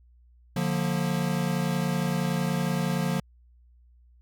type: chord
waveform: square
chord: Bb major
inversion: first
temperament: equal with one note detuned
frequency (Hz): 146.83 / 177.56 / 233.1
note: D3 / F3 / Bb3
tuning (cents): 0 / +29 / 0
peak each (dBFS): -30 / -28 / -33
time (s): 0.56-3.2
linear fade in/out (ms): 5
effects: added 60 Hz sine -54 dBFS peak until 4.21 s